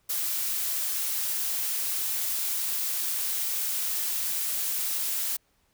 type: noise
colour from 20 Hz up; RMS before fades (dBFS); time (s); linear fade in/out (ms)
blue; -29; 0.09-5.37; 10
effects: pink hiss -69 dBFS RMS until 5.73 s